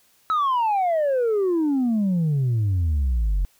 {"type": "exponential sweep", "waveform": "sine", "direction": "down", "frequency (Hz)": [1309, 43.65], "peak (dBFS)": -16, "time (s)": [0.3, 3.45], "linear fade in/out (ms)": 0, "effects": ["tanh soft clip ceiling -17 dBFS", "white hiss -60 dBFS RMS until 3.59 s"]}